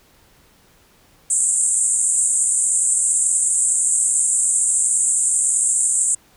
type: band-pass noise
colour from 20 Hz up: white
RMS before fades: -18 dBFS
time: 1.3-6.15 s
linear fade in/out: 5 ms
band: 7300 to 9200 Hz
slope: 96 dB/octave
effects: pink hiss -54 dBFS RMS until 6.36 s

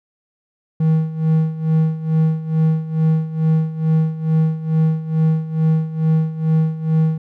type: tone with tremolo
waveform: triangle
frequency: 159.1 Hz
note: D#3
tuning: 39 cents sharp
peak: -9 dBFS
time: 0.8-7.18 s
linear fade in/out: 5 ms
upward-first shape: sine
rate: 2.3 Hz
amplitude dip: 80%
effects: none

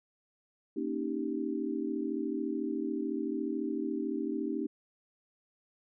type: chord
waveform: sine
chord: Eb dominant seventh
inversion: second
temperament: equal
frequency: 233.1 / 277.2 / 311.1 / 392 Hz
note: Bb3 / Db4 / Eb4 / G4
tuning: 0 / 0 / 0 / 0 cents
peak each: -38 / -36 / -35 / -38 dBFS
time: 0.76-4.67 s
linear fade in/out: 10 ms
effects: none

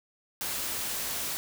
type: noise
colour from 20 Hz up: white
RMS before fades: -33 dBFS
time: 0.41-1.37 s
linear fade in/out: 0 ms
effects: none

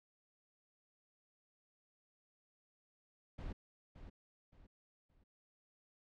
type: noise with echo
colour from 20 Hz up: brown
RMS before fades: -44 dBFS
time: 3.38-3.53 s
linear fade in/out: 10 ms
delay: 570 ms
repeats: 3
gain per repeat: -9 dB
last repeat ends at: 5.24 s
effects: low-pass 4000 Hz 12 dB/octave

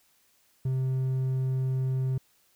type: tone with hard clipping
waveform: sine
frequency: 130.81 Hz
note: C3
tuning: in tune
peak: -26 dBFS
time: 0.65-2.18 s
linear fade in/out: 5 ms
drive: 3 dB
effects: white hiss -66 dBFS RMS until 2.55 s

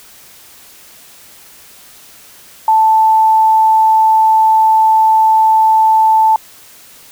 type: tone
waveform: sine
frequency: 880 Hz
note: A5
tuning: in tune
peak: -6 dBFS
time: 2.68-6.36 s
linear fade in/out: 2 ms
effects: white hiss -40 dBFS RMS until 7.11 s

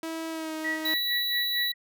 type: tone with pitch glide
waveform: sawtooth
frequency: 324.7 to 314.4 Hz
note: E4 to D#4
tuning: -26 to +18 cents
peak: -28 dBFS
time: 0.03-0.94 s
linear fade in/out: 2 ms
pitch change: -56 cents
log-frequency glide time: 0.3-0.54 s
type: tone with tremolo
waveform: sine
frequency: 1931 Hz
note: B6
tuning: 39 cents flat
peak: -26 dBFS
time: 0.64-1.74 s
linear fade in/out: 10 ms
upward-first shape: sine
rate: 4.4 Hz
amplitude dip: 85%
type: tone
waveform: square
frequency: 3930 Hz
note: B7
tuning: 9 cents flat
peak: -27 dBFS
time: 0.85-1.72 s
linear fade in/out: 5 ms
effects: none

